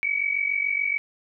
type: tone pair together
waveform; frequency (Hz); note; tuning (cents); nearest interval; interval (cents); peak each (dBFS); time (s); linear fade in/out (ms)
sine; 2247 / 2294; C#7 / D7; +23 / -41; unison; 36; -25; 0.03-0.98; 0
effects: none